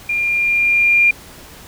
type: tone with level ramp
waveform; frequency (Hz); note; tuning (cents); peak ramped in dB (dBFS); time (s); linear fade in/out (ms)
sine; 2400; D7; +37; -16 to -8; 0.09-1.11; 5
effects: pink hiss -39 dBFS RMS until 1.67 s